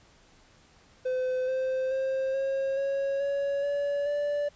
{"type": "tone with pitch steps", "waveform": "triangle", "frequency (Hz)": [511, 520.5, 530.2, 540.1, 550.2, 560.5, 570.9, 581.6], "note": ["C5", "C5", "C5", "C#5", "C#5", "C#5", "D5", "D5"], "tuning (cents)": [-41, -9, 23, -45, -13, 19, -49, -17], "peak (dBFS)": -24, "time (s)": [1.05, 4.49], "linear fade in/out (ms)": 10, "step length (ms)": 430, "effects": ["pink hiss -59 dBFS RMS until 4.55 s", "resampled to 16000 Hz"]}